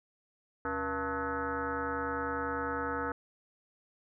sine tone with frequency modulation, 884 Hz, A5, 8 cents sharp, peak -31 dBFS, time 0.65-3.12 s, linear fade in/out 2 ms, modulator 202 Hz, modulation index 3.4, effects none

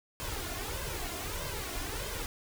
pink noise with flanger, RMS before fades -37 dBFS, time 0.2-2.26 s, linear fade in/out 0 ms, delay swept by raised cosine 1.9 to 2.88 ms, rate 1.6 Hz, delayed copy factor +0.65, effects none

